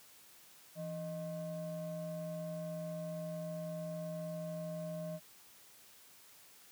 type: ring-modulated tone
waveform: triangle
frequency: 226.5 Hz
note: A#3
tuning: 50 cents flat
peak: -34 dBFS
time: 0.75-5.2 s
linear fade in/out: 50 ms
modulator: 394 Hz
effects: white hiss -60 dBFS RMS until 6.71 s + high-pass 80 Hz 12 dB/octave